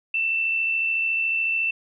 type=tone with amplitude modulation; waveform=sine; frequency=2672 Hz; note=E7; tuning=23 cents sharp; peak=-19 dBFS; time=0.14-1.71 s; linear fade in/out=5 ms; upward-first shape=sine; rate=73.9 Hz; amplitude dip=35%; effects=none